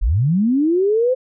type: linear sweep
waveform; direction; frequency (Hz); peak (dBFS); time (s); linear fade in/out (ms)
sine; up; 34.65 to 523.3; -13; 0.01-1.15; 20
effects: none